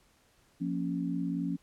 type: chord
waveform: sine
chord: Bb minor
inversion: second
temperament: equal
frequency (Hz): 174.61 / 233.1 / 277.2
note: F3 / Bb3 / Db4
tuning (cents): 0 / 0 / 0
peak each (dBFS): -33 / -38 / -33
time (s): 0.6-1.57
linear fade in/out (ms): 20
effects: pink hiss -66 dBFS RMS until 1.62 s + low-pass 12000 Hz 12 dB/octave